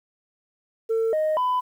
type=tone with pitch steps; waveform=sine; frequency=450.2 / 621 / 1001 Hz; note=A4 / D#5 / B5; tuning=+40 / -3 / +23 cents; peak=-18 dBFS; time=0.89-1.61 s; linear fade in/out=20 ms; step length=240 ms; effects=tanh soft clip ceiling -18 dBFS + 9-bit